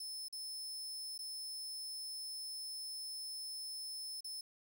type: tone with dropouts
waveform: sawtooth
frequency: 5250 Hz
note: E8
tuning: 8 cents flat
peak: -40 dBFS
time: 0-4.41 s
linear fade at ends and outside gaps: 5 ms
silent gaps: 0.284-0.326 / 1.179-1.189 / 4.207-4.244 s
effects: none

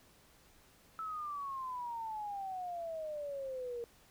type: exponential sweep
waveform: sine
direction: down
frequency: 1318.5 to 466.2 Hz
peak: -38 dBFS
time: 0.99-3.84 s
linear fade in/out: 0 ms
effects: pink hiss -64 dBFS RMS until 4.1 s

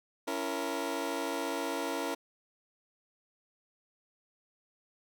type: chord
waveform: 20% pulse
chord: A# diminished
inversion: first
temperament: just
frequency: 279.7 / 335.6 / 466.2 Hz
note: C#4 / E4 / A#4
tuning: +16 / +31 / 0 cents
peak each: -32 dBFS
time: 0.27-2.15 s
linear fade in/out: 10 ms
effects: none

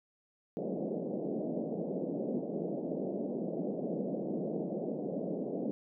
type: band-pass noise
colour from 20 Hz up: pink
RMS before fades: -36 dBFS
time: 0.57-5.71 s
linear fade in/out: 0 ms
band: 170 to 630 Hz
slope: 48 dB/octave
effects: none

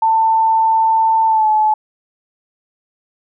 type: tone with pitch glide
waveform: sine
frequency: 892 to 860.1 Hz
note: A5 to A5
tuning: +23 to -40 cents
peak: -10 dBFS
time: 0.02-1.74 s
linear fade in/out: 5 ms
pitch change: -63 cents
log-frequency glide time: 1.27-1.48 s
effects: none

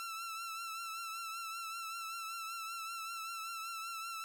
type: tone with vibrato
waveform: sawtooth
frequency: 1339 Hz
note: E6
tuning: 27 cents sharp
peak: -37 dBFS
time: 0-4.24 s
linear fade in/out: 0 ms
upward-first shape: triangle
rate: 5.2 Hz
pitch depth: 49 cents each way
effects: none

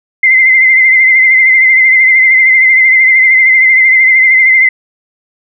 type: tone with vibrato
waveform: sine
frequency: 2072 Hz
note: C7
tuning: 17 cents flat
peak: -3 dBFS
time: 0.23-4.69 s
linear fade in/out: 5 ms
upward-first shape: triangle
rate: 13 Hz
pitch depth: 50 cents each way
effects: none

